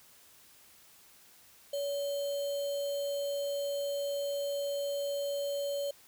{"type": "tone with sample-and-hold", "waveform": "sine", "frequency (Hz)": 567, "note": "C#5", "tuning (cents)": 39, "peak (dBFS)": -31, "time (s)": [1.73, 5.91], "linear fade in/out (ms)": 5, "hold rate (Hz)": 3675, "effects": ["white hiss -59 dBFS RMS until 6.07 s"]}